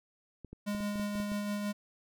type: clicks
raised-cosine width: 3 ms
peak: -32 dBFS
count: 9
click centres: 0.447 / 0.53 / 0.749 / 0.805 / 0.957 / 0.997 / 1.154 / 1.201 / 1.318 s
type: tone with tremolo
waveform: square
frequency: 205.8 Hz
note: G#3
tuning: 16 cents flat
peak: -32 dBFS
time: 0.66-1.73 s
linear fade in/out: 20 ms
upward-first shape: sine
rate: 6.1 Hz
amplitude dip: 30%
effects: none